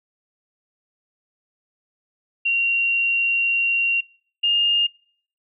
sine tone pair in turn, 2756 / 2825 Hz, F7 / F7, -24 / +19 cents, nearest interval unison, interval 43 cents, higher second, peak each -17 / -16 dBFS, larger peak second, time 2.45-4.01 / 4.43-4.87 s, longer first, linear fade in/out 10 ms, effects noise-tail reverb RT60 0.6 s tail -26 dB re dry

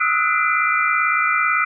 sine tone cluster, 1255 / 1313 / 1460 / 2026 / 2375 Hz, D#6 / E6 / F#6 / B6 / D7, +15 / -7 / -24 / +44 / +19 cents, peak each -22 dBFS, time 0-1.65 s, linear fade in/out 10 ms, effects none

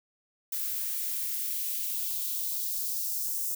violet noise with high-pass filter sweep, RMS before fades -32 dBFS, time 0.52-3.55 s, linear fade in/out 5 ms, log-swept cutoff 1300 to 6600 Hz, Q 1.5, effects none

